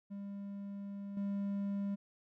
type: tone with level steps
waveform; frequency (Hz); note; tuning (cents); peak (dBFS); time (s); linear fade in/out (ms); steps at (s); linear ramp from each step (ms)
triangle; 200; G3; +35; -39 / -32; 0.1-1.96; 20; 1.17; 2
effects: none